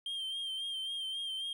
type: tone with vibrato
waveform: triangle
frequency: 3172 Hz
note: G7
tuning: 20 cents sharp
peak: -34 dBFS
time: 0.06-1.53 s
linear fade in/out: 2 ms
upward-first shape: sine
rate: 3.7 Hz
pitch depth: 40 cents each way
effects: none